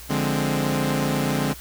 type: chord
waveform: sawtooth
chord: D half-diminished seventh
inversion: none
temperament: equal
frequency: 146.83 / 174.61 / 207.7 / 261.6 Hz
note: D3 / F3 / Ab3 / C4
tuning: 0 / 0 / 0 / 0 cents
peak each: -21 / -27 / -23 / -22 dBFS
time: 0.09-1.54 s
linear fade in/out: 20 ms
effects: added 60 Hz sine -42 dBFS peak until 1.6 s + white hiss -42 dBFS RMS until 1.6 s